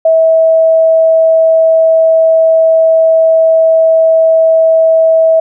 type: tone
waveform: sine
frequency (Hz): 648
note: E5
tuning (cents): -30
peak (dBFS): -4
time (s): 0.05-5.4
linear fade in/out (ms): 5
effects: none